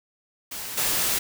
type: noise with level steps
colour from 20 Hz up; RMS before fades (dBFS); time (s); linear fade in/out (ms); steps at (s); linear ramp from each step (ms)
white; -34 / -24; 0.51-1.19; 10; 0.77; 10
effects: none